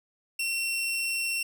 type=tone; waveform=sawtooth; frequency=2719 Hz; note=F7; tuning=47 cents flat; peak=-24 dBFS; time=0.39-1.43 s; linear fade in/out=5 ms; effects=none